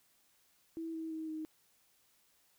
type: tone with pitch steps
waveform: sine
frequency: 327.1 / 322.4 / 317.8 / 313.2 Hz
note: E4 / E4 / D#4 / D#4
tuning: -13 / -38 / +37 / +11 cents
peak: -38 dBFS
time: 0.77-1.45 s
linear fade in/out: 0 ms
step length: 170 ms
effects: white hiss -71 dBFS RMS until 2.58 s